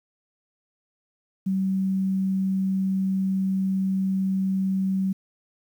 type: tone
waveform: sine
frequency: 191.1 Hz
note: G3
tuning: 44 cents flat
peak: -21 dBFS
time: 1.46-5.13 s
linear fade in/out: 10 ms
effects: 9-bit